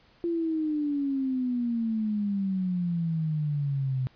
sine exponential sweep, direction down, 344.1 to 127.6 Hz, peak -25 dBFS, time 0.24-4.07 s, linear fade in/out 0 ms, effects pink hiss -60 dBFS RMS until 4.15 s + resampled to 11025 Hz

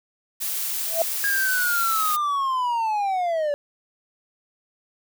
blue noise, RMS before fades -27 dBFS, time 0.4-2.17 s, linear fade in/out 20 ms
sine tone with exponential growth, 659.3 Hz, E5, in tune, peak -14 dBFS, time 0.85-1.02 s, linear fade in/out 2 ms, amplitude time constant 36 ms
triangle linear sweep, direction down, 1645 to 568 Hz, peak -19 dBFS, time 1.24-3.54 s, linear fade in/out 0 ms
effects none

